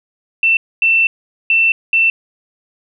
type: tone bursts at uneven times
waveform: sine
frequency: 2680 Hz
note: E7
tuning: 28 cents sharp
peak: -9 dBFS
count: 4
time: 0.43-0.57 / 0.82-1.07 / 1.5-1.72 / 1.93-2.1 s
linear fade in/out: 2 ms
effects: none